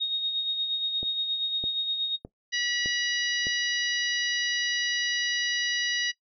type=tone with tremolo; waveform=sine; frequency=3729 Hz; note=A#7; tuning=in tune; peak=-23 dBFS; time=0-2.17 s; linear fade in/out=20 ms; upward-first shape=sine; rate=8.5 Hz; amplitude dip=45%
type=click train; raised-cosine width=2 ms; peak=-24 dBFS; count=5; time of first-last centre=1.03-3.469 s; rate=1.64 Hz
type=harmonic tone; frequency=970 Hz; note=B5; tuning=31 cents flat; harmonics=2 / 3 / 4 / 5 / 6; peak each=-30 / -32 / -33 / -34 / -35 dBFS; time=2.52-6.12 s; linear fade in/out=20 ms
effects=noise-tail reverb RT60 0.1 s tail -18 dB re dry